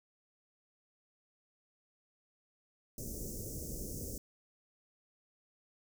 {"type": "band-stop noise", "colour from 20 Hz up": "pink", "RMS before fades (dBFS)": -42, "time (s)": [2.98, 4.18], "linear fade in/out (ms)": 2, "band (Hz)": [540, 5700], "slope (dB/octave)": 48, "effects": []}